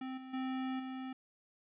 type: tone with level steps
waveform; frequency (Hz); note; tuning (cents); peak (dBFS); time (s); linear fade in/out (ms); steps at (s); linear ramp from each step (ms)
square; 260.6; C4; -7; -40 / -47 / -36 / -41; 0.01-1.13; 5; 0.17 / 0.33 / 0.79; 10
effects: resampled to 8000 Hz + 13-bit